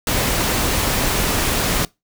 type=noise; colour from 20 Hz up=pink; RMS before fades=-19 dBFS; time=0.07-1.85 s; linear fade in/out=2 ms; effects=noise-tail reverb RT60 0.2 s tail -23 dB re dry